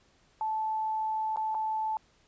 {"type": "tone with dropouts", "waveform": "sine", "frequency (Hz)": 873, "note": "A5", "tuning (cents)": -14, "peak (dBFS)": -28, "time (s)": [0.41, 1.97], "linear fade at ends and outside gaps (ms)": 1, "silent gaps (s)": [[1.361, 1.372], [1.545, 1.549]], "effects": ["pink hiss -65 dBFS RMS until 2.27 s", "resampled to 16000 Hz"]}